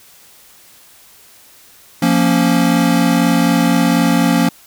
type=chord; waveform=square; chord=Bb minor; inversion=second; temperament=equal; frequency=174.61 / 233.1 / 277.2 Hz; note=F3 / Bb3 / Db4; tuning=0 / 0 / 0 cents; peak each=-16 dBFS; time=2.02-4.49 s; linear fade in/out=5 ms; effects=white hiss -45 dBFS RMS until 4.66 s